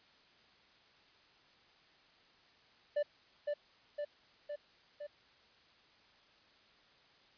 triangle tone with echo, 587 Hz, D5, 1 cent flat, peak -28 dBFS, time 2.96-3.03 s, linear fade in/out 10 ms, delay 510 ms, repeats 4, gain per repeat -3 dB, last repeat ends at 5.07 s, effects white hiss -65 dBFS RMS until 7.37 s + resampled to 11025 Hz

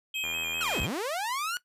sine tone, 3190 Hz, G7, 30 cents sharp, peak -33 dBFS, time 0.14-0.87 s, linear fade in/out 2 ms
square tone with vibrato, 2484 Hz, D#7, 3 cents flat, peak -32 dBFS, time 0.14-0.87 s, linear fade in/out 20 ms, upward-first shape square, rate 5 Hz, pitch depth 42 cents each way
click train, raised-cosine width 0.5 ms, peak -26 dBFS, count 51, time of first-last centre 0.24-0.848 s, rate 82.2 Hz
sawtooth linear two-way sweep, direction down then up, 1480 to 41 to 1480 Hz, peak -26 dBFS, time 0.61-1.57 s, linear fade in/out 0 ms, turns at 0.81 s
effects noise-tail reverb RT60 0.1 s tail -17 dB re dry + resampled to 32000 Hz

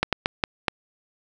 slowing click train, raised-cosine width 0.3 ms, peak -4 dBFS, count 5, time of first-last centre 0.03-0.682 s, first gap 97 ms, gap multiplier 1.36, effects none

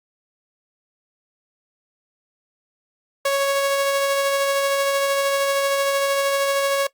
sawtooth tone with tremolo, 554.4 Hz, C#5, in tune, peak -13 dBFS, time 3.25-6.87 s, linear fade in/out 5 ms, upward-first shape sine, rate 13 Hz, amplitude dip 25%, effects noise-tail reverb RT60 0.1 s tail -20 dB re dry + Opus 48 kbps

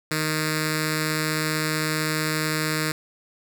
5% pulse tone with notch filter, 155.56 Hz, D#3, in tune, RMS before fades -25 dBFS, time 0.11-2.92 s, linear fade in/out 2 ms, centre 800 Hz, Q 0.66, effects none

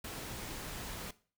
pink noise, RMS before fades -43 dBFS, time 0.04-1.11 s, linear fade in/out 5 ms, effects noise-tail reverb RT60 0.4 s tail -18 dB re dry

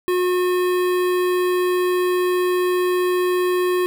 square tone with notch filter, 361.5 Hz, F#4, 40 cents flat, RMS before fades -19 dBFS, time 0.08-3.86 s, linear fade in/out 0 ms, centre 6100 Hz, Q 0.83, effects none

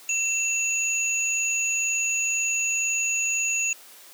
sine tone pair together, 2691 / 6781 Hz, E7 / G#8, +35 / +35 cents, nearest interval octave + major third, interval 1600 cents, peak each -25 dBFS, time 0.09-3.73 s, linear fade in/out 2 ms, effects white hiss -48 dBFS RMS until 4.13 s + high-pass 300 Hz 12 dB/octave

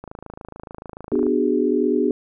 click train, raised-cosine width 1 ms, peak -21 dBFS, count 34, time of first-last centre 0.04-1.267 s, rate 26.9 Hz
sine chord, G# half-diminished seventh, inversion first, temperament just, 249.2 / 299 / 373.8 / 415.3 Hz, B3 / D4 / F#4 / G#4, +16 / +31 / +18 / 0 cents, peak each -22 dBFS, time 1.12-2.11 s, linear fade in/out 2 ms
effects none

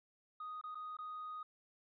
triangle tone with dropouts, 1244.5 Hz, D#6, in tune, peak -40 dBFS, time 0.4-1.43 s, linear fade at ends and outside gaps 5 ms, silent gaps 0.613-0.638 / 0.747-0.753 / 0.969-0.987 s, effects tanh soft clip ceiling -39 dBFS + resampled to 11025 Hz

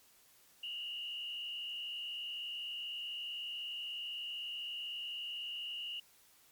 sine tone with frequency modulation, 2876 Hz, F#7, 50 cents flat, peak -39 dBFS, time 0.63-6 s, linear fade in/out 5 ms, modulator 68 Hz, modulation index 1.4, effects white hiss -65 dBFS RMS until 6.51 s + MP3 96 kbps

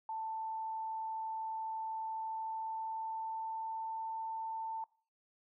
sine tone with pitch glide, 886 to 892.7 Hz, A5 to A5, +12 to +25 cents, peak -37 dBFS, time 0.09-4.84 s, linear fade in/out 2 ms, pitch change +13 cents, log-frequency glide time 2.1-4.15 s, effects noise-tail reverb RT60 0.5 s tail -23 dB re dry

